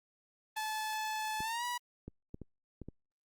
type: tone with pitch glide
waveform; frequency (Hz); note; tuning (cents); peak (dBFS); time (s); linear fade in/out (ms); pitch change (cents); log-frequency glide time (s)
sawtooth; 866 to 972.1; A5 to B5; -28 to -28; -31; 0.56-1.78; 10; +200; 1.41-1.64
type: clicks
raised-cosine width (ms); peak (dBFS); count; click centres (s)
3; -31; 6; 1.405 / 2.08 / 2.344 / 2.417 / 2.817 / 2.886
effects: Opus 24 kbps